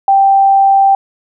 sine tone, 784 Hz, G5, in tune, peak -5 dBFS, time 0.08-0.95 s, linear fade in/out 2 ms, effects none

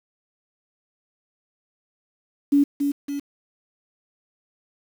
sine tone with echo, 284.2 Hz, C#4, 43 cents sharp, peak -13 dBFS, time 2.52-2.64 s, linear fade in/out 10 ms, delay 280 ms, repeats 2, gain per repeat -6 dB, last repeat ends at 3.2 s, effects 7-bit

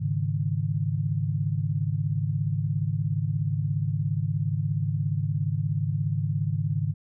sine chord, Ab suspended fourth, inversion none, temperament equal, 103.83 / 138.59 / 155.56 Hz, Ab2 / Db3 / Eb3, 0 / 0 / 0 cents, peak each -28 dBFS, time 0-6.94 s, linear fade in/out 20 ms, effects none

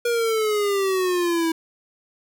square exponential sweep, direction down, 479.6 to 323.8 Hz, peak -20 dBFS, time 0.05-1.52 s, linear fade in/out 5 ms, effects none

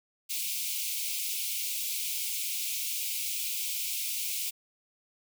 white high-pass noise, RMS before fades -33 dBFS, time 0.29-4.51 s, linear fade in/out 20 ms, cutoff 2200 Hz, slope 96 dB/octave, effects none

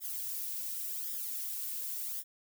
violet noise with flanger, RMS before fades -38 dBFS, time 0-2.24 s, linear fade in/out 50 ms, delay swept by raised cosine 0.57 to 2.77 ms, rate 0.9 Hz, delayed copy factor +0.8, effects none

